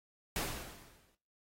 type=noise with exponential decay; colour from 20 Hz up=pink; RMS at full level=-34 dBFS; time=0.36-1.15 s; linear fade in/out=1 ms; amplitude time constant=170 ms; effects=noise-tail reverb RT60 0.4 s tail -18 dB re dry + AAC 48 kbps